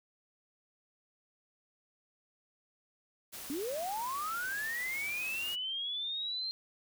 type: noise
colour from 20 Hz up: white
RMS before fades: -45 dBFS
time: 3.32-5.56 s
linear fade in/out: 20 ms
type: linear sweep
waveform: sine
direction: up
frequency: 260 to 4186 Hz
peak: -34 dBFS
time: 3.5-6.51 s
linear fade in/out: 0 ms
effects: none